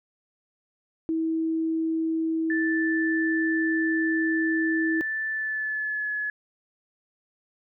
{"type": "tone", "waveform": "sine", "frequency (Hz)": 323.3, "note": "E4", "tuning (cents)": -34, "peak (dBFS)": -23, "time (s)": [1.09, 5.01], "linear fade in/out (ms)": 0}
{"type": "tone with pitch glide", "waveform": "sine", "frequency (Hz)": [1760, 1703], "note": ["A6", "G#6"], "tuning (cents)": [0, 43], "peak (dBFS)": -26, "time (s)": [2.5, 6.3], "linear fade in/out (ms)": 2, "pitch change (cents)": -57, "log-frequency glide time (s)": [5.3, 6.1]}
{"effects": []}